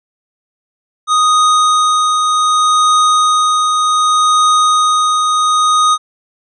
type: tone with tremolo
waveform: square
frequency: 1244 Hz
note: D#6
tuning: 1 cent flat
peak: -8 dBFS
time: 1.07-5.98 s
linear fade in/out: 50 ms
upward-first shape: triangle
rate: 0.66 Hz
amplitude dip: 35%
effects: resampled to 22050 Hz